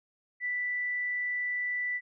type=tone; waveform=sine; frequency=1975.5 Hz; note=B6; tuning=in tune; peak=-29 dBFS; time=0.4-2.01 s; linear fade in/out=50 ms; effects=none